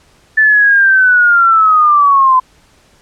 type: linear sweep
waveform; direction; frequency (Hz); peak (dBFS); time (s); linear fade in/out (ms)
sine; down; 1760 to 1015; -5; 0.37-2.4; 10
effects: pink hiss -49 dBFS RMS until 3.01 s + low-pass 9000 Hz 12 dB/octave

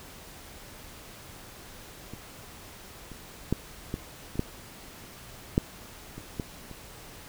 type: clicks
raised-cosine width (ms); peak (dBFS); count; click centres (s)
3; -26 / -30 / -11 / -17 / -26 / -12 / -8 / -27 / -17 / -28; 10; 2.136 / 3.117 / 3.526 / 3.941 / 4.356 / 4.394 / 5.579 / 6.18 / 6.398 / 6.713
effects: pink hiss -47 dBFS RMS until 7.28 s

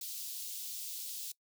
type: high-pass noise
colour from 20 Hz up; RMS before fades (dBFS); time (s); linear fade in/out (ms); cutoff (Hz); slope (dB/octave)
white; -42; 0.01-1.32; 5; 3400; 24
effects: noise-tail reverb RT60 0.1 s tail -21 dB re dry

